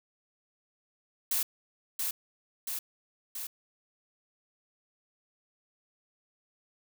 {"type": "noise with echo", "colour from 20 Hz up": "blue", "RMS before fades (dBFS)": -29, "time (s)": [1.31, 1.43], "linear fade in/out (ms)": 5, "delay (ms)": 680, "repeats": 3, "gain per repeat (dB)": -3, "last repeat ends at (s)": 3.47, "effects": []}